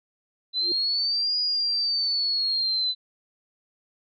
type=linear two-way sweep; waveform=sine; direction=up then down; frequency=4000 to 4911 to 4000 Hz; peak=-22 dBFS; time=0.53-2.95 s; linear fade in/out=50 ms; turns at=1.39 s
type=tone with exponential growth; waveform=sine; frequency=348.8 Hz; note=F4; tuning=2 cents flat; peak=-28 dBFS; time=0.54-0.72 s; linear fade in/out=1 ms; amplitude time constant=39 ms
effects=none